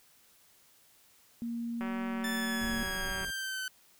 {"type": "tone with pitch glide", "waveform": "sine", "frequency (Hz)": [234, 230.2], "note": ["A#3", "A#3"], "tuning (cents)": [7, -22], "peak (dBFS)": -33, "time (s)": [1.42, 2.83], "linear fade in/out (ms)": 0, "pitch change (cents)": -29, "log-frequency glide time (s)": [2.06, 2.22]}
{"type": "click train", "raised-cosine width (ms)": 0.5, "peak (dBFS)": -26, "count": 274, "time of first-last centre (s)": [1.81, 3.247], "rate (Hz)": 190}
{"type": "linear sweep", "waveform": "sawtooth", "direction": "down", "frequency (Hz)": [1760, 1516], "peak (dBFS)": -31, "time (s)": [2.24, 3.68], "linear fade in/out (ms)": 2}
{"type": "noise", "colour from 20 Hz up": "brown", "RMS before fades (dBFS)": -42, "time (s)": [2.6, 3.31], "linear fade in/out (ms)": 10}
{"effects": ["white hiss -63 dBFS RMS until 3.99 s"]}